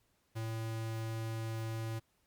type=tone; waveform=square; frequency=112.3 Hz; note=A2; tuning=36 cents sharp; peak=-37 dBFS; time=0.35-2 s; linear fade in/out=20 ms; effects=pink hiss -75 dBFS RMS until 2.26 s + Opus 48 kbps